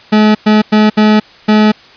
40% pulse tone bursts at uneven times, 213.6 Hz, G#3, 49 cents sharp, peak -4 dBFS, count 5, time 0.12-0.35 / 0.46-0.62 / 0.72-0.9 / 0.97-1.2 / 1.48-1.72 s, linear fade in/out 10 ms, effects white hiss -39 dBFS RMS until 1.96 s + resampled to 11025 Hz

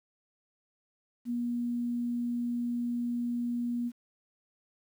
sine tone, 240 Hz, B3, 49 cents flat, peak -29 dBFS, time 1.25-3.92 s, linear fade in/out 50 ms, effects 10-bit

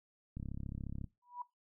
click train, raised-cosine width 5 ms, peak -30 dBFS, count 24, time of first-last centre 0.37-1.043 s, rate 34.2 Hz
sine tone with exponential growth, 976 Hz, B5, 21 cents flat, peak -37 dBFS, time 1.22-1.42 s, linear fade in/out 5 ms, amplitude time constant 43 ms
effects noise-tail reverb RT60 0.2 s tail -19 dB re dry

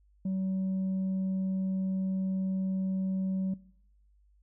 sine tone with tanh clipping, 189.6 Hz, F#3, 43 cents sharp, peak -29 dBFS, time 0.25-3.54 s, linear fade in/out 5 ms, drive 2 dB, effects noise-tail reverb RT60 0.7 s tail -20 dB re dry + added 50 Hz sine -61 dBFS peak until 4.42 s

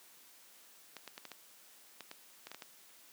clicks, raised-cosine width 0.2 ms, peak -28 dBFS, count 11, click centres 0.967 / 1.077 / 1.179 / 1.253 / 1.317 / 2.007 / 2.114 / 2.47 / 2.516 / 2.546 / 2.622 s, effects white hiss -60 dBFS RMS until 3.12 s + high-pass 200 Hz 12 dB/octave

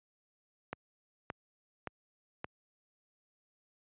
click train, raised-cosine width 0.5 ms, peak -22 dBFS, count 4, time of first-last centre 0.73-2.444 s, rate 1.75 Hz, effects high-pass 80 Hz 12 dB/octave + resampled to 8000 Hz

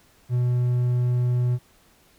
triangle tone, 123.2 Hz, B2, 4 cents flat, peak -17 dBFS, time 0.29-1.59 s, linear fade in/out 50 ms, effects pink hiss -58 dBFS RMS until 2.18 s

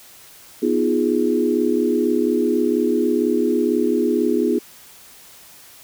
sine chord, F half-diminished seventh, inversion second, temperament equal, 246.9 / 311.1 / 349.2 / 415.3 Hz, Cb4 / Eb4 / F4 / Ab4, 0 / 0 / 0 / 0 cents, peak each -21 / -22 / -21 / -21 dBFS, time 0.62-4.59 s, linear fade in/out 10 ms, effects white hiss -45 dBFS RMS until 5.83 s

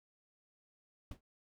brown noise with exponential decay, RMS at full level -41 dBFS, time 1.11-1.21 s, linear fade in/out 5 ms, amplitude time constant 21 ms, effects none

